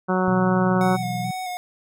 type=harmonic tone; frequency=185 Hz; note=F#3; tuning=in tune; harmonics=1 / 2 / 3 / 4 / 5 / 6 / 7 / 8; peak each=-22 / -25 / -27 / -28 / -29 / -30 / -30 / -31 dBFS; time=0.08-0.97 s; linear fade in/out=20 ms
type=chord; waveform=sine; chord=B suspended fourth; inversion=none; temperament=just; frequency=123.47 / 164.63 / 185.21 Hz; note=B2 / E3 / F#3; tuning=0 / -2 / +2 cents; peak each=-29 / -33 / -29 dBFS; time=0.28-1.31 s; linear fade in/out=0 ms
type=tone with vibrato; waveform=square; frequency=733 Hz; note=F#5; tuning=16 cents flat; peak=-28 dBFS; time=0.81-1.57 s; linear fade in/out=0 ms; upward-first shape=square; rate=2.3 Hz; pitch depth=24 cents each way
effects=none